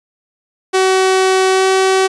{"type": "tone with pitch glide", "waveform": "sawtooth", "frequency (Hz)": [377.6, 380.4], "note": ["F#4", "F#4"], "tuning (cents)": [35, 48], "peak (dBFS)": -6, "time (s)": [0.73, 2.08], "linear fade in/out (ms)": 20, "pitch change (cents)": 13, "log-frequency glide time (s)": [1.49, 1.66], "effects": ["resampled to 22050 Hz"]}